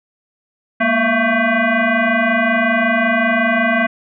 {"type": "tone with frequency modulation", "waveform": "sine", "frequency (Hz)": 659.3, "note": "E5", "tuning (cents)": 0, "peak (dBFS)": -12, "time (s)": [0.8, 3.87], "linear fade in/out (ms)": 10, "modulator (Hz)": 448, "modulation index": 3.4, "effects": []}